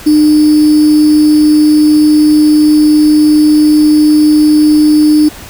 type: tone with sample-and-hold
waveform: sine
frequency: 302.9 Hz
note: D#4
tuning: 46 cents flat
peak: -3 dBFS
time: 0.06-5.29 s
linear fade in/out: 10 ms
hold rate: 4900 Hz
effects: pink hiss -30 dBFS RMS until 5.49 s